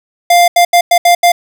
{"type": "tone bursts at uneven times", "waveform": "square", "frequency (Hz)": 698.5, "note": "F5", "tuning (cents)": 0, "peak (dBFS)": -5, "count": 6, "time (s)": [[0.3, 0.48], [0.56, 0.65], [0.73, 0.81], [0.91, 0.98], [1.05, 1.15], [1.23, 1.32]], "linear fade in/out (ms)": 5, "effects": []}